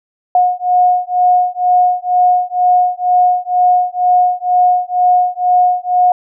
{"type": "beating tone pair", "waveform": "sine", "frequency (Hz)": [722, 724.1], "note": ["F#5", "F#5"], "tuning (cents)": [-43, -38], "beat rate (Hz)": 2.1, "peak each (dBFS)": -12, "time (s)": [0.35, 6.12], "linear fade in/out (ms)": 2, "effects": []}